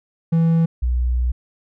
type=tone pair in turn; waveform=triangle / sine; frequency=164.81 / 61.27 Hz; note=E3 / B1; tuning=0 / -13 cents; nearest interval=octave + perfect fourth; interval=1713 cents; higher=first; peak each=-11 / -16 dBFS; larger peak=first; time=0.32-0.66 / 0.82-1.32 s; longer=second; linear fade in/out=10 ms; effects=none